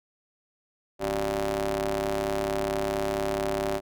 sawtooth ring-modulated tone, 104.4 Hz, G#2, 10 cents sharp, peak -19 dBFS, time 0.99-3.81 s, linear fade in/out 50 ms, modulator 487 Hz, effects none

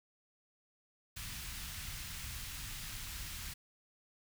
pink band-stop noise, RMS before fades -44 dBFS, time 1.16-3.54 s, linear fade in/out 10 ms, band 120 to 1800 Hz, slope 12 dB/octave, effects none

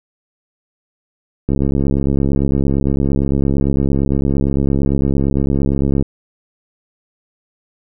click train, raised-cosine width 3 ms, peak -4 dBFS, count 313, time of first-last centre 1.49-6.025 s, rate 68.8 Hz, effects none

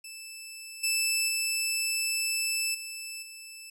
15% pulse tone with level steps, 2637 Hz, E7, in tune, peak -34 / -18 / -20 / -30 / -36 dBFS, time 0.04-3.7 s, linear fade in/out 5 ms, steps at 0.83 / 1.28 / 2.74 / 3.22 s, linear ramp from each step 10 ms, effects none

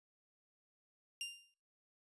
sawtooth tone with exponential decay, 2794 Hz, F7, in tune, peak -34 dBFS, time 1.21-1.54 s, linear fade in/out 1 ms, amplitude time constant 70 ms, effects noise-tail reverb RT60 0.5 s tail -21 dB re dry + resampled to 24000 Hz

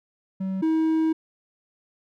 triangle tone pair in turn, 190.4 / 319.4 Hz, F#3 / D#4, +50 / +45 cents, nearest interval major sixth, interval 895 cents, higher second, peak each -23 / -17 dBFS, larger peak second, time 0.4-0.62 / 0.62-1.13 s, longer second, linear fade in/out 10 ms, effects none

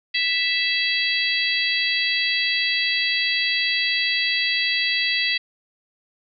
harmonic tone, 659.3 Hz, E5, in tune, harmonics 3 / 4 / 5 / 6 / 7, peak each -24 / -25 / -26 / -27 / -27 dBFS, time 0.14-5.38 s, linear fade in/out 10 ms, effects none

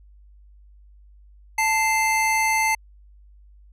square tone pair together, 879.9 / 2087 Hz, A5 / C7, 0 / -5 cents, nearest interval octave + minor third, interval 1495 cents, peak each -22 / -22 dBFS, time 1.58-2.75 s, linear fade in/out 5 ms, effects added 50 Hz sine -47 dBFS peak until 3.72 s + resampled to 32000 Hz

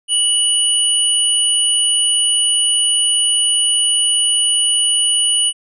sine tone pair together, 2944 / 9505 Hz, F#7 / D9, -9 / +20 cents, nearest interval octave + minor sixth, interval 2029 cents, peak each -15 dBFS, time 0.08-5.53 s, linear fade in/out 50 ms, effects none

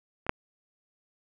clicks, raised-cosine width 0.5 ms, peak -25 / -7 dBFS, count 2, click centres 0.266 / 0.294 s, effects none

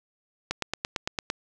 click train, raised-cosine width 0.2 ms, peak -10 dBFS, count 8, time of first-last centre 0.51-1.301 s, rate 8.85 Hz, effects none

